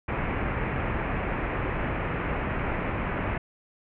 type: low-pass noise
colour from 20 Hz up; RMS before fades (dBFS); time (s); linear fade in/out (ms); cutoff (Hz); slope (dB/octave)
pink; -29; 0.08-3.38; 5; 2500; 48
effects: none